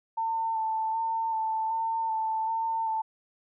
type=tone with vibrato; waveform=sine; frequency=893 Hz; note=A5; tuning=25 cents sharp; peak=-26 dBFS; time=0.17-3.02 s; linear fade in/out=10 ms; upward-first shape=square; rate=1.3 Hz; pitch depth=17 cents each way; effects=none